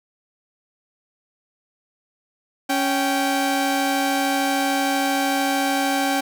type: tone pair together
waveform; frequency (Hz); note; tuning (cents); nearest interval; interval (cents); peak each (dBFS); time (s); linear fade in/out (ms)
sawtooth; 277.2 / 778.4; C#4 / G5; 0 / -12; octave + tritone; 1788; -18; 2.69-6.21; 10
effects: none